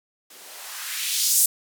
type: noise with band-pass filter sweep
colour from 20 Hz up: violet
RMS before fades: -25 dBFS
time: 0.3-1.46 s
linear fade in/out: 5 ms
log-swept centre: 260 to 9000 Hz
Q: 1.4
effects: none